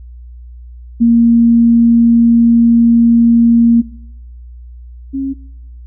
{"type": "tone pair in turn", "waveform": "sine", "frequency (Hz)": [233.1, 270.9], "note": ["A#3", "C#4"], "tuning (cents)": [0, -40], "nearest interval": "minor third", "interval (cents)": 260, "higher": "second", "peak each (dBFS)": [-5, -15], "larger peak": "first", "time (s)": [[1, 3.82], [5.13, 5.34]], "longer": "first", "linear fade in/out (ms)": 20, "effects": ["noise-tail reverb RT60 0.8 s tail -21 dB re dry", "added 60 Hz sine -30 dBFS peak until 5.86 s"]}